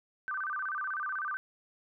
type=tone with vibrato; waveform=sine; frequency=1352 Hz; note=E6; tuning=43 cents sharp; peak=-32 dBFS; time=0.28-1.37 s; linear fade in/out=0 ms; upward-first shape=square; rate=16 Hz; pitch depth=220 cents each way; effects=none